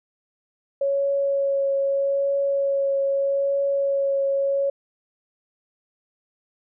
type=tone with vibrato; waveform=sine; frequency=554 Hz; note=C#5; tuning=1 cent flat; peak=-19 dBFS; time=0.81-4.7 s; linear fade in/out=5 ms; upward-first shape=triangle; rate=0.8 Hz; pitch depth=13 cents each way; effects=none